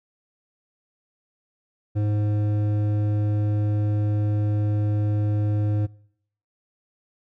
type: tone with hard clipping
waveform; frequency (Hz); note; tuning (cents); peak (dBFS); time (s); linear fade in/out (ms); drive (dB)
sine; 104.7; G#2; +15; -22; 1.95-5.87; 20; 10
effects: noise-tail reverb RT60 0.7 s tail -24 dB re dry